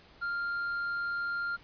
triangle tone, 1396.9 Hz, F6, in tune, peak -29 dBFS, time 0.21-1.57 s, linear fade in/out 20 ms, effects pink hiss -57 dBFS RMS until 1.63 s + resampled to 11025 Hz

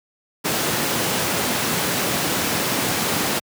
pink high-pass noise, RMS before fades -22 dBFS, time 0.44-3.4 s, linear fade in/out 20 ms, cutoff 140 Hz, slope 12 dB/octave, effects high-pass 80 Hz 12 dB/octave

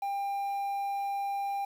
triangle tone with quantisation, 797 Hz, G5, 28 cents sharp, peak -28 dBFS, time 0.02-1.65 s, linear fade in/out 5 ms, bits 9, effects none

